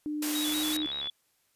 sine tone with pitch glide, 300 to 306.8 Hz, D4 to D#4, +37 to -24 cents, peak -30 dBFS, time 0.06-0.86 s, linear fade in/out 0 ms, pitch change +39 cents, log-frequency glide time 0.38-0.66 s
white high-pass noise, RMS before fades -33 dBFS, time 0.22-0.77 s, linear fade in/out 5 ms, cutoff 240 Hz, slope 96 dB/octave
sine tone with vibrato, 3620 Hz, A7, 48 cents sharp, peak -32 dBFS, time 0.35-1.1 s, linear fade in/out 2 ms, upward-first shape square, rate 5.3 Hz, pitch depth 89 cents each way
click train, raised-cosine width 0.3 ms, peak -26 dBFS, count 43, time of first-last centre 0.48-1.072 s, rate 71 Hz
effects white hiss -71 dBFS RMS until 1.55 s + resampled to 32000 Hz

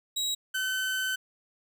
30% pulse tone pair in turn, 3843 / 1525.1 Hz, B7 / G6, -48 / -48 cents, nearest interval octave + major third, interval 1600 cents, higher first, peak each -25 dBFS, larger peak neither, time 0.16-0.35 / 0.54-1.16 s, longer second, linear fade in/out 10 ms, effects none

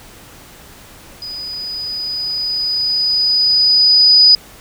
sine tone with level ramp, 4965 Hz, D#8, 5 cents flat, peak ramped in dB -25 to -4 dBFS, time 1.22-4.35 s, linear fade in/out 2 ms, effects pink hiss -40 dBFS RMS until 4.6 s

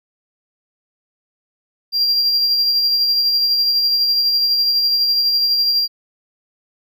triangle tone with tremolo, 4758 Hz, D8, 22 cents sharp, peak -11 dBFS, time 1.92-5.88 s, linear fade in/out 50 ms, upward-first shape sine, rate 12 Hz, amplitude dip 30%, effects none

